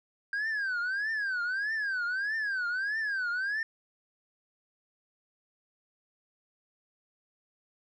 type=tone with vibrato; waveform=sine; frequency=1590 Hz; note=G6; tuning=24 cents sharp; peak=-26 dBFS; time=0.33-3.63 s; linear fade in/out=2 ms; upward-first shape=triangle; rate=1.6 Hz; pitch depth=230 cents each way; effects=tanh soft clip ceiling -28 dBFS